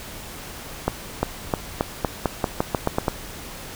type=accelerating click train; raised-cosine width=1 ms; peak=-5 dBFS; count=12; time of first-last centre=0.88-3.082 s; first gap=350 ms; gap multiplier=0.88; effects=pink hiss -37 dBFS RMS until 3.75 s